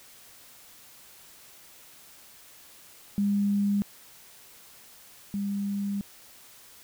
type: tone pair in turn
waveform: sine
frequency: 202.2 / 200.7 Hz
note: G#3 / G3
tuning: -46 / +41 cents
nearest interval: unison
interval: 13 cents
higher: first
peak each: -22 / -27 dBFS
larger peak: first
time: 3.18-3.82 / 5.34-6.01 s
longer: second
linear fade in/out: 0 ms
effects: white hiss -52 dBFS RMS until 6.83 s